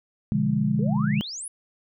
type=chord; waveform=sine; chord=B diminished seventh; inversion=none; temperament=equal; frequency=123.47 / 146.83 / 174.61 / 207.7 Hz; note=B2 / D3 / F3 / Ab3; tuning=0 / 0 / 0 / 0 cents; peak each=-29 / -25 / -29 / -23 dBFS; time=0.32-1.21 s; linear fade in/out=0 ms
type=exponential sweep; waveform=sine; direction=up; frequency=400 to 10990 Hz; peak=-32 dBFS; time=0.79-1.48 s; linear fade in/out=2 ms
effects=none